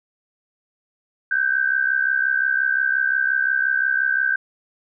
sine tone pair together, 1527.3 / 1593 Hz, G6 / G6, -46 / +27 cents, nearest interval minor second, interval 73 cents, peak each -20 dBFS, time 1.31-4.36 s, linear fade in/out 5 ms, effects none

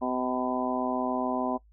harmonic tone with a mistuned harmonic, 127.1 Hz, C3, 50 cents flat, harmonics 2 / 3 / 4 / 5 / 6 / 7 / 8, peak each -30 / -36 / -40 / -33 / -34 / -39 / -35 dBFS, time 0.01-1.58 s, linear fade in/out 20 ms, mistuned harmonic 8, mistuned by -26 cents, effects noise-tail reverb RT60 0.1 s tail -19 dB re dry + added 53 Hz sine -55 dBFS peak until 1.72 s

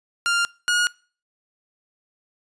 sawtooth tone pair in turn, 1396.9 / 1441.2 Hz, F6 / F#6, 0 / -46 cents, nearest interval minor second, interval 54 cents, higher second, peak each -15 / -14 dBFS, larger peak second, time 0.26-0.45 / 0.68-0.87 s, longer neither, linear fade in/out 0 ms, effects noise-tail reverb RT60 0.4 s tail -24 dB re dry + resampled to 22050 Hz

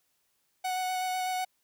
45% pulse tone with vibrato, 740 Hz, F#5, in tune, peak -29 dBFS, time 0.64-1.45 s, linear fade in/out 10 ms, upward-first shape square, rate 8 Hz, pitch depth 9 cents each way, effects white hiss -74 dBFS RMS until 1.63 s

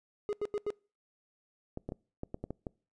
triangle tone bursts, 415.3 Hz, G#4, in tune, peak -28 dBFS, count 4, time 0.29-0.704 s, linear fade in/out 0 ms, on 39 ms, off 86 ms
clicks, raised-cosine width 2 ms, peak -24 dBFS, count 8, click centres 1.774 / 1.89 / 1.921 / 2.234 / 2.344 / 2.44 / 2.506 / 2.668 s
effects noise-tail reverb RT60 0.4 s tail -26 dB re dry + resampled to 22050 Hz

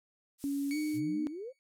violet noise, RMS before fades -45 dBFS, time 0.38-1.01 s, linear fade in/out 50 ms
sine tone with pitch glide, 280.5 to 304.1 Hz, C#4 to D#4, +21 to -40 cents, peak -30 dBFS, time 0.44-1.27 s, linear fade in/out 0 ms, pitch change +139 cents, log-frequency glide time 0.71-0.77 s
sawtooth tone with exponential decay, 2241 Hz, C#7, 18 cents sharp, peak -35 dBFS, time 0.71-1.59 s, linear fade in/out 0 ms, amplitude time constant 190 ms
sine exponential sweep, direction up, 110 to 554.4 Hz, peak -38 dBFS, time 0.93-1.53 s, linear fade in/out 50 ms
effects noise-tail reverb RT60 0.1 s tail -26 dB re dry + low-pass 11000 Hz 12 dB/octave

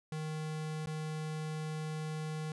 square tone with dropouts, 155.56 Hz, D#3, in tune, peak -37 dBFS, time 0.12-2.52 s, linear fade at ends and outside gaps 2 ms, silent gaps 0.86-0.871 s, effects resampled to 24000 Hz

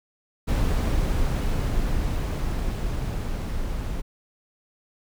brown noise with level ramp, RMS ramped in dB -21 to -29 dBFS, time 0.47-4.02 s, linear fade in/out 20 ms, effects none

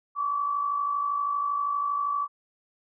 sine tone pair together, 1097 / 1149.6 Hz, C#6 / D6, -18 / -37 cents, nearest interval minor second, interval 81 cents, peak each -34 / -25 dBFS, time 0.15-2.28 s, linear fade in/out 50 ms, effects none

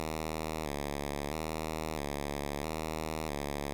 5% pulse tone with vibrato, 75.2 Hz, D2, 42 cents sharp, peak -23 dBFS, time 0-3.73 s, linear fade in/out 0 ms, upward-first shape square, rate 0.76 Hz, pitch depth 80 cents each way, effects none

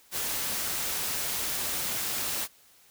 white noise, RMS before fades -31 dBFS, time 0.11-2.48 s, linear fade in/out 50 ms, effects white hiss -59 dBFS RMS until 2.9 s

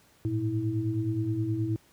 sine tone cluster, 106.1 / 115.6 / 324.5 Hz, G#2 / A#2 / E4, +38 / -14 / -27 cents, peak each -33 / -29 / -30 dBFS, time 0.25-1.76 s, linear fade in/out 0 ms, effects pink hiss -61 dBFS RMS until 1.92 s + high-pass 60 Hz 12 dB/octave

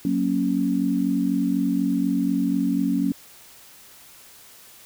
sine chord, F# major, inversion none, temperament equal, 185 / 233.1 / 277.2 Hz, F#3 / A#3 / C#4, 0 / 0 / 0 cents, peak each -25 / -25 / -22 dBFS, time 0.05-3.12 s, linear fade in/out 2 ms, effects white hiss -48 dBFS RMS until 4.85 s

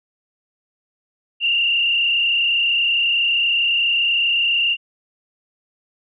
sine tone with frequency modulation, 2794 Hz, F7, in tune, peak -15 dBFS, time 1.4-4.77 s, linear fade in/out 50 ms, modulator 32.4 Hz, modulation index 2.2, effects none

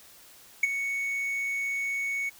triangle tone with ADSR envelope, 2221 Hz, C#7, 3 cents sharp, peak -15 dBFS, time 0.63-2.3 s, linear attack 5 ms, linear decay 22 ms, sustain -11 dB, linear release 16 ms, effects white hiss -53 dBFS RMS until 2.39 s

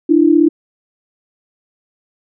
sine tone pair together, 298.9 / 335.5 Hz, D4 / E4, +31 / +31 cents, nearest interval major second, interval 200 cents, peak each -10 dBFS, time 0.09-0.49 s, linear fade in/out 10 ms, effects none

